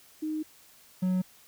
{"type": "tone pair in turn", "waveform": ["sine", "triangle"], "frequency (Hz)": [310, 184.33], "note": ["D#4", "F#3"], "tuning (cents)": [-6, -6], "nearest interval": "major sixth", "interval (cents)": 900, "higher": "first", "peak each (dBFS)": [-29, -22], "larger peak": "second", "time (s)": [[0.22, 0.43], [1.02, 1.22]], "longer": "first", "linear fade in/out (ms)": 10, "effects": ["white hiss -57 dBFS RMS until 1.47 s"]}